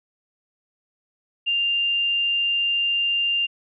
sine tone, 2794 Hz, F7, in tune, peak -19 dBFS, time 1.46-3.47 s, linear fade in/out 20 ms, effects none

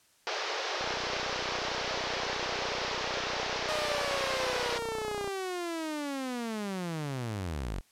pink band-pass noise, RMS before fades -34 dBFS, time 0.27-4.78 s, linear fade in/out 0 ms, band 390 to 5800 Hz, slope 48 dB/octave
click train, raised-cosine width 1 ms, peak -24 dBFS, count 139, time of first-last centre 0.81-5.276 s, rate 30.9 Hz
sawtooth linear sweep, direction down, 622 to 39.28 Hz, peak -29 dBFS, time 3.68-7.81 s, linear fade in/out 10 ms
effects white hiss -65 dBFS RMS until 7.91 s + low-pass 11000 Hz 12 dB/octave

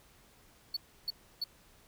triangle tone bursts, 4435 Hz, C#8, in tune, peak -30 dBFS, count 3, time 0.74-1.441 s, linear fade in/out 5 ms, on 27 ms, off 310 ms, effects pink hiss -62 dBFS RMS until 1.87 s

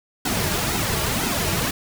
pink noise with flanger, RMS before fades -23 dBFS, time 0.25-1.71 s, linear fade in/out 5 ms, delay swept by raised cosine 1.7 to 4 ms, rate 2 Hz, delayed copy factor -0.7, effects none

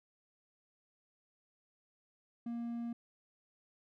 triangle tone, 234.9 Hz, A#3, 13 cents sharp, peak -35 dBFS, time 2.46-2.93 s, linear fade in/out 5 ms, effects none

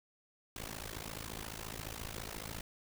pink noise with amplitude modulation, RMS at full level -40 dBFS, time 0.56-2.61 s, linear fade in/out 2 ms, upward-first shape sine, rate 54.4 Hz, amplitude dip 95%, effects none

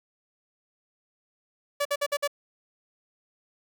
sawtooth tone bursts, 575 Hz, D5, 37 cents flat, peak -20 dBFS, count 5, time 1.8-2.277 s, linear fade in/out 10 ms, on 53 ms, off 53 ms, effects none

